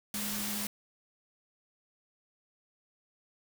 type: tone in noise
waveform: sine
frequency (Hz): 207.7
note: G#3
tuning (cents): 0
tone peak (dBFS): -39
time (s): 0.14-0.67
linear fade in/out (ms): 2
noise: white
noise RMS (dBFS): -36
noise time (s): 0.14-0.67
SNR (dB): -6
effects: none